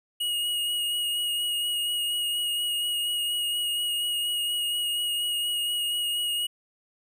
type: tone with vibrato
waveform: square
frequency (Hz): 2884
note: F#7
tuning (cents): -45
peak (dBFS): -26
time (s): 0.2-6.47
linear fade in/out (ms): 10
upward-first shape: sine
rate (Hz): 4.2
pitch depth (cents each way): 17
effects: none